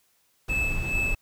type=noise; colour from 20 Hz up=brown; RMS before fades=-29 dBFS; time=0.48-1.15 s; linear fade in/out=5 ms
type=tone with tremolo; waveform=triangle; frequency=2613 Hz; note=E7; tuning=16 cents flat; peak=-22 dBFS; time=0.49-1.15 s; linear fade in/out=10 ms; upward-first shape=sine; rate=2.4 Hz; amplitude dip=70%
effects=white hiss -67 dBFS RMS until 1.21 s